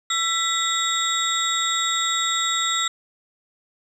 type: tone cluster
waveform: sine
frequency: 1340 / 1980 / 3455 / 3757 / 7570 Hz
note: E6 / B6 / A7 / A#7 / A#8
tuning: +28 / +4 / -32 / +13 / +26 cents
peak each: -25 / -28 / -29 / -24 / -26 dBFS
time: 0.1-2.88 s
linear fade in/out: 5 ms
effects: tanh soft clip ceiling -11 dBFS + 9-bit